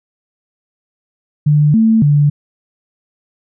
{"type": "tone with pitch steps", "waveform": "sine", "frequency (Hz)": [148.7, 222.8, 145.9], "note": ["D3", "A3", "D3"], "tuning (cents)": [22, 22, -11], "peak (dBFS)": -7, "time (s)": [1.46, 2.3], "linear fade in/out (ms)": 10, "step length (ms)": 280, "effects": []}